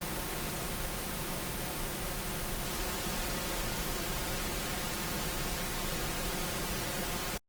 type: noise with comb filter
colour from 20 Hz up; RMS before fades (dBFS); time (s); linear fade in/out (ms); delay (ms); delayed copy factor
pink; -35; 0.01-7.38; 10; 5.6; +0.5
effects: Opus 24 kbps